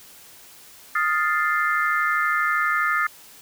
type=chord; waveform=sine; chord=F dominant seventh; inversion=third; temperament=equal; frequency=1244.5 / 1396.9 / 1760 / 2093 Hz; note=Eb6 / F6 / A6 / C7; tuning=0 / 0 / 0 / 0 cents; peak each=-23 / -25 / -24 / -28 dBFS; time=0.95-3.07 s; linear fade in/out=5 ms; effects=white hiss -47 dBFS RMS until 3.41 s